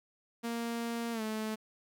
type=tone with pitch glide; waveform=sawtooth; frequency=233.1 to 217.5 Hz; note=A#3 to A3; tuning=0 to -20 cents; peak=-30 dBFS; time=0.43-1.56 s; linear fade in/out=20 ms; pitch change=-120 cents; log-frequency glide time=1.12-1.22 s; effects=11-bit